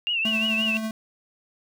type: tone with vibrato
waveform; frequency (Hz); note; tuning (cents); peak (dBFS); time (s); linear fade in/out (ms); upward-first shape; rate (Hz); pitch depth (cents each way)
sine; 2763; F7; -19; -22; 0.07-0.77; 0; triangle; 5.7; 110
type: tone with tremolo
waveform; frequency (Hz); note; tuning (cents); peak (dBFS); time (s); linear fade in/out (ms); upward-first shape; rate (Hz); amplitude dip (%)
square; 220; A3; 0; -26; 0.25-0.91; 2; sine; 12; 35
effects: none